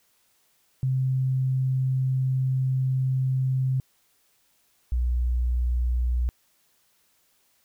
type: tone pair in turn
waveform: sine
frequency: 130.81 / 60.88 Hz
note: C3 / B1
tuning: 0 / -24 cents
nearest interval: octave + minor second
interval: 1324 cents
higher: first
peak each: -21 dBFS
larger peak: neither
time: 0.83-3.8 / 4.92-6.29 s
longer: first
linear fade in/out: 0 ms
effects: white hiss -66 dBFS RMS until 7.64 s